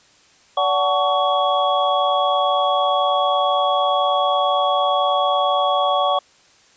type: tone cluster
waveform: sine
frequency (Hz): 575 / 745 / 874 / 1124 / 3338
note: D5 / F#5 / A5 / C#6 / G#7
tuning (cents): -37 / +12 / -12 / +24 / +8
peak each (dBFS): -21 / -20 / -27 / -20 / -26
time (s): 0.57-6.19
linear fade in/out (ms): 5
effects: white hiss -53 dBFS RMS until 6.76 s + resampled to 16000 Hz